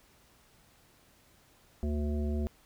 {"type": "harmonic tone with a mistuned harmonic", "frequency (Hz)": 73.5, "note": "D2", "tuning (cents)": 2, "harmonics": [1, 3, 5, 7, 9], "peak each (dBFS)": [-30, -35, -40, -48, -46], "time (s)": [1.83, 2.47], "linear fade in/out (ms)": 0, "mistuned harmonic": 3, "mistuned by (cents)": 36, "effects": ["pink hiss -63 dBFS RMS until 2.65 s"]}